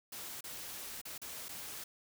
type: noise with dropouts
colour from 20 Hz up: white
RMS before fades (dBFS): -45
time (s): 0.12-1.84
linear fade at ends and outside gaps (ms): 5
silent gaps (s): 0.408-0.44 / 1.015-1.052 / 1.18-1.216 / 1.485-1.49
effects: none